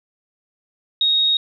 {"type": "tone", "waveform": "sine", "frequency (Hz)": 3752, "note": "A#7", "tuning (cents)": 11, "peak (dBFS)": -14, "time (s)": [1.01, 1.37], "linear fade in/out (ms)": 2, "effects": []}